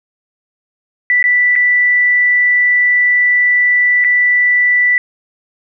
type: tone with dropouts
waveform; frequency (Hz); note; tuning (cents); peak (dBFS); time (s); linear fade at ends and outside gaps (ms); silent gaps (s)
sine; 1972; B6; -3; -8; 1.1-4.98; 1; 1.227-1.24 / 1.555-1.561 / 4.041-4.046
effects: none